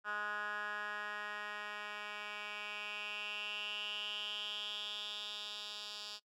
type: tone with band-pass filter sweep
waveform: 10% pulse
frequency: 208.3 Hz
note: G#3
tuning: 5 cents sharp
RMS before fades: -43 dBFS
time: 0.04-6.2 s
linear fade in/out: 50 ms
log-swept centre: 1500 to 4300 Hz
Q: 5.6
effects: noise-tail reverb RT60 0.1 s tail -21 dB re dry